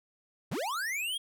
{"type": "linear sweep", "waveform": "square", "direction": "up", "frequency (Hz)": [85.2, 3322], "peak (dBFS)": -32, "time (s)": [0.51, 1.18], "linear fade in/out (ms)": 10, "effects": []}